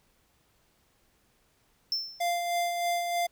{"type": "tone with exponential decay", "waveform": "triangle", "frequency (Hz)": 5340, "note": "E8", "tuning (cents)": 22, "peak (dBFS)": -23, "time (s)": [1.92, 2.33], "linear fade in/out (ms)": 1, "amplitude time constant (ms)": 89}
{"type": "tone with tremolo", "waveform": "square", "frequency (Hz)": 695, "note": "F5", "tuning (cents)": -9, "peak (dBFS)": -26, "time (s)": [2.2, 3.27], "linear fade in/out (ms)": 10, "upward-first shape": "sine", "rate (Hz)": 3.2, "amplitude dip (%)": 40}
{"effects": ["pink hiss -68 dBFS RMS until 3.31 s"]}